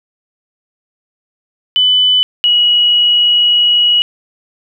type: tone pair in turn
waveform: sine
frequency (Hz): 3000 / 2913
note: F#7 / F#7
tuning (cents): +23 / -28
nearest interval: minor second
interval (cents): 51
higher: first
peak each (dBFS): -7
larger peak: neither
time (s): 1.76-2.23 / 2.44-4.02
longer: second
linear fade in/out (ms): 0
effects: 8-bit